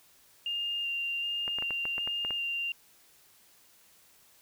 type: tone with vibrato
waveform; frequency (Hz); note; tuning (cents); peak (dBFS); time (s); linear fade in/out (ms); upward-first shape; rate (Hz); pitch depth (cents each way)
sine; 2799; F7; +3; -30; 0.46-2.72; 2; square; 1.3; 11
type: clicks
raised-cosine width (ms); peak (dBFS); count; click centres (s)
0.5; -24; 9; 1.479 / 1.586 / 1.624 / 1.707 / 1.854 / 1.981 / 2.075 / 2.249 / 2.307
effects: white hiss -61 dBFS RMS until 4.41 s